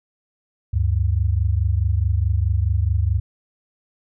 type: tone pair together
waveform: sine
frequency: 73.42 / 98.13 Hz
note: D2 / G2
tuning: 0 / +2 cents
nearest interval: perfect fourth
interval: 502 cents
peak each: -19 dBFS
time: 0.73-3.2 s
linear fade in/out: 10 ms
effects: none